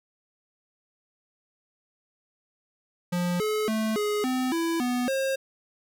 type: tone with pitch steps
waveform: square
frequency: 176.6 / 428.4 / 218.9 / 417.9 / 256.1 / 332.3 / 247 / 536 Hz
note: F3 / A4 / A3 / G#4 / C4 / E4 / B3 / C5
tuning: +20 / -46 / -9 / +11 / -37 / +14 / 0 / +42 cents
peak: -25 dBFS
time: 3.12-5.36 s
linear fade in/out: 10 ms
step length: 280 ms
effects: none